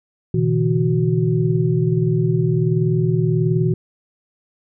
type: tone cluster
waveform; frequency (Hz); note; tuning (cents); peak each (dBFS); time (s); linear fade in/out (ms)
sine; 121.1 / 140 / 161.4 / 369.3; B2 / C#3 / E3 / F#4; -34 / +18 / -36 / -3; -19 / -25 / -18 / -22; 0.34-3.74; 5
effects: none